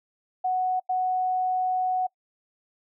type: tone bursts at uneven times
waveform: sine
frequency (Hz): 740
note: F#5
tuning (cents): 0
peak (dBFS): -22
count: 2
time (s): 0.44-0.8 / 0.89-2.07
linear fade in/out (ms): 10
effects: noise-tail reverb RT60 0.1 s tail -24 dB re dry